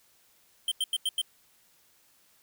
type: tone bursts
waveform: square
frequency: 3136 Hz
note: G7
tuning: in tune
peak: -26 dBFS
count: 5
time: 0.68-1.215 s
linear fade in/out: 2 ms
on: 35 ms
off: 90 ms
effects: white hiss -64 dBFS RMS until 2.42 s